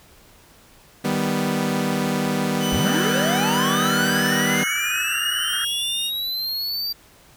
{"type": "chord", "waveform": "sawtooth", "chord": "Eb augmented", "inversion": "none", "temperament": "equal", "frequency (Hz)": [155.56, 196, 246.9], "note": ["Eb3", "G3", "B3"], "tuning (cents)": [0, 0, 0], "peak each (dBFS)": [-23, -20, -20], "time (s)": [1.04, 4.64], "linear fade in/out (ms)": 10}
{"type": "tone with pitch glide", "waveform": "sawtooth", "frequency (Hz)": [3003, 2818], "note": ["F#7", "F7"], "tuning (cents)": [25, 15], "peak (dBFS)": -24, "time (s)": [2.59, 6.11], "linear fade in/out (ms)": 50, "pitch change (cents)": -110, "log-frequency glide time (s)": [4.01, 5.83]}
{"type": "linear sweep", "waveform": "square", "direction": "up", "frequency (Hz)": [41.62, 4699], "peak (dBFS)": -24, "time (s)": [2.72, 6.93], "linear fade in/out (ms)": 10}
{"type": "band-pass noise", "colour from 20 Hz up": "white", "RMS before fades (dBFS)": -29, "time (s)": [2.85, 5.65], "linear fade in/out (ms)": 5, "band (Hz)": [1300, 1800], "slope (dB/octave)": 96}
{"effects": ["pink hiss -51 dBFS RMS until 7.36 s"]}